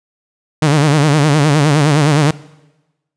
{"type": "tone with vibrato", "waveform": "sawtooth", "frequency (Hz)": 148.3, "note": "D3", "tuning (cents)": 17, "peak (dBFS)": -5, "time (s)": [0.62, 2.31], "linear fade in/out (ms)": 5, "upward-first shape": "sine", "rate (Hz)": 9.7, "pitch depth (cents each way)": 110, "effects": ["noise-tail reverb RT60 1.0 s tail -20 dB re dry", "resampled to 22050 Hz"]}